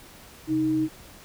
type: tone pair together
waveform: sine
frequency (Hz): 131.85 / 313.6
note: C3 / D#4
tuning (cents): +14 / +14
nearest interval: octave + minor third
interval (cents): 1500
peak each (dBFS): -33 / -21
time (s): 0.47-0.89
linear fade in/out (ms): 50
effects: pink hiss -48 dBFS RMS until 1.24 s